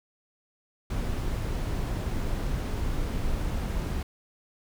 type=noise; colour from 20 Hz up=brown; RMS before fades=-29 dBFS; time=0.9-4.03 s; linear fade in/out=5 ms; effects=none